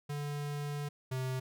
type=tone pair in turn; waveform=square; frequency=145.5 / 129.63 Hz; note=D3 / C3; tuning=-16 / -16 cents; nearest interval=major second; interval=200 cents; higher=first; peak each=-36 / -34 dBFS; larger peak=second; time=0.09-0.89 / 1.11-1.4 s; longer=first; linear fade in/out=10 ms; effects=none